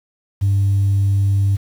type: tone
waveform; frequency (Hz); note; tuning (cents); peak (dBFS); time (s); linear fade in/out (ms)
sine; 98.9; G2; +16; -11; 0.41-1.57; 20
effects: tanh soft clip ceiling -10 dBFS + 7-bit